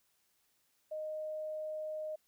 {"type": "tone", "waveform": "sine", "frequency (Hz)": 619, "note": "D#5", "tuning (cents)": -9, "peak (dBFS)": -37, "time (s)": [0.91, 2.16], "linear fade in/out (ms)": 10, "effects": ["white hiss -75 dBFS RMS until 2.27 s"]}